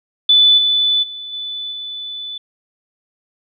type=tone with level steps; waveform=sine; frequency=3489 Hz; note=A7; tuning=15 cents flat; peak=-7 / -12 / -27 / -23 / -25 dBFS; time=0.29-2.38 s; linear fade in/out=5 ms; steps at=0.57 / 1.02 / 1.32 / 1.71 s; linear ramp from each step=20 ms; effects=none